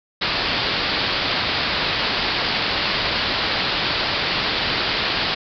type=low-pass noise; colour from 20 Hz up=white; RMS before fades=-22 dBFS; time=0.21-5.35 s; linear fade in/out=10 ms; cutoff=4900 Hz; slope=96 dB/octave; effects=none